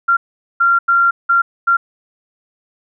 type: tone bursts at uneven times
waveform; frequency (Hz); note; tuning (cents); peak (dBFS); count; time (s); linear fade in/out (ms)
sine; 1381; F6; -20; -9; 5; 0.08-0.17 / 0.6-0.79 / 0.88-1.11 / 1.29-1.42 / 1.67-1.77; 10
effects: none